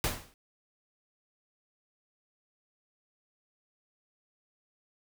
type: noise with exponential decay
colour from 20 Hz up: pink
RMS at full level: -26 dBFS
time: 0.04-0.34 s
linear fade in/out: 1 ms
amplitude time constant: 64 ms
effects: none